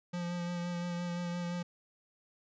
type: tone with vibrato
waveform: square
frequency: 174.61 Hz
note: F3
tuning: in tune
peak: -35 dBFS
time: 0.13-1.63 s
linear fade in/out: 10 ms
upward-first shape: sine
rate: 5.8 Hz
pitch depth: 19 cents each way
effects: resampled to 16000 Hz